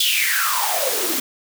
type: noise with high-pass filter sweep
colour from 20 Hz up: white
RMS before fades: -20 dBFS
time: 0-1.2 s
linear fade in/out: 5 ms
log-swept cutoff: 3500 to 260 Hz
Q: 8.8
effects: none